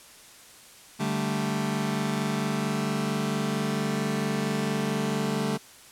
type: chord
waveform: sawtooth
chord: D suspended fourth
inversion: none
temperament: just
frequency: 146.83 / 195.78 / 220.2 Hz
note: D3 / G3 / A3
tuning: 0 / -2 / +2 cents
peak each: -27 / -26 / -25 dBFS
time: 0.99-5.58 s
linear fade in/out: 20 ms
effects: white hiss -50 dBFS RMS until 5.91 s + low-pass 11000 Hz 12 dB/octave